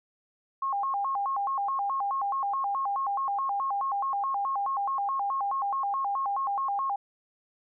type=tone with vibrato; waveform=sine; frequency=932.3 Hz; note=A#5; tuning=in tune; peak=-26 dBFS; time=0.62-6.96 s; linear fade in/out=5 ms; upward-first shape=square; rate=4.7 Hz; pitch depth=260 cents each way; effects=none